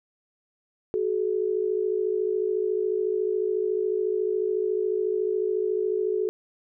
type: tone pair together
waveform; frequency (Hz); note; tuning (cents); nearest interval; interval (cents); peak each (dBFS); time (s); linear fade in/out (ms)
sine; 373.7 / 427.7; F#4 / A4; +17 / -49; major second; 234; -26 / -25; 0.94-6.29; 0
effects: none